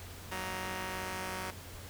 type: chord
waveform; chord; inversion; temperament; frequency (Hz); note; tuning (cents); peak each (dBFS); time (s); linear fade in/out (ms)
5% pulse; D# minor; first; just; 186.68 / 233.3 / 311.1; F#3 / A#3 / D#4; +16 / +2 / 0; -28 / -34 / -34; 0.31-1.51; 10
effects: added 89 Hz sine -49 dBFS peak until 1.89 s + pink hiss -49 dBFS RMS until 1.89 s